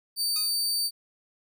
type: tone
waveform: sawtooth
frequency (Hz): 4604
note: D8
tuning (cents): -35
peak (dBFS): -22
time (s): 0.16-0.91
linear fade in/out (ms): 50
type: tone with exponential decay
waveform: 5% pulse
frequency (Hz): 1248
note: D#6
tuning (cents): +5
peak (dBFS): -22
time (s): 0.36-0.62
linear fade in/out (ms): 2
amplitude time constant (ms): 55
effects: none